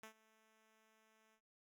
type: tone with ADSR envelope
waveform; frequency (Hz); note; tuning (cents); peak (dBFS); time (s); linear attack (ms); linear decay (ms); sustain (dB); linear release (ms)
5% pulse; 219.5; A3; -4; -40; 0.03-1.41; 4; 95; -21; 76
effects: none